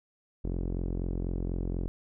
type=tone with low-pass filter; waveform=sawtooth; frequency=44.11 Hz; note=F1; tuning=18 cents sharp; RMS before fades=-32 dBFS; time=0.44-1.88 s; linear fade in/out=0 ms; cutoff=370 Hz; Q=1.6; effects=none